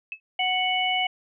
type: tone with exponential decay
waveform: sine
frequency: 2600 Hz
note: E7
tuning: 24 cents flat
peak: -26 dBFS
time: 0.12-0.2 s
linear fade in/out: 1 ms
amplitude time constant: 17 ms
type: harmonic tone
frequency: 740 Hz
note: F#5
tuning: in tune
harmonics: 1 / 3 / 4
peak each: -26 / -26 / -26 dBFS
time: 0.39-1.07 s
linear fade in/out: 5 ms
effects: none